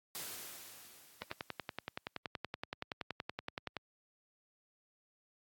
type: noise with exponential decay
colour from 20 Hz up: white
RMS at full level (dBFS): -42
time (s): 0.15-2.18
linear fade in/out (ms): 0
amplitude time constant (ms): 440
type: click train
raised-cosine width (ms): 0.3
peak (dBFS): -22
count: 28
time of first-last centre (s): 1.22-3.767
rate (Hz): 10.6
effects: high-pass 80 Hz 12 dB/octave + AAC 64 kbps